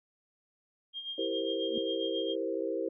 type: tone with tremolo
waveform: sine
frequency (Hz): 3216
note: G7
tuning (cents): +44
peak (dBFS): -34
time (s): 0.93-2.36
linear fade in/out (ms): 50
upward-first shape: sine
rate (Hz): 7.4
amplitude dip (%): 65
type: chord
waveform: sine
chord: C dominant seventh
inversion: first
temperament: equal with one note detuned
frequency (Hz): 329.6 / 392 / 466.2 / 525.1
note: E4 / G4 / Bb4 / C5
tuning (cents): 0 / 0 / 0 / +6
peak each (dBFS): -36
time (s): 1.18-2.89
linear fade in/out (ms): 5
type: tone with exponential growth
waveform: sine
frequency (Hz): 235.2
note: A#3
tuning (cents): +16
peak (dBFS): -32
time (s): 1.65-1.78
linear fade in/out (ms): 2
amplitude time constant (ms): 28
effects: none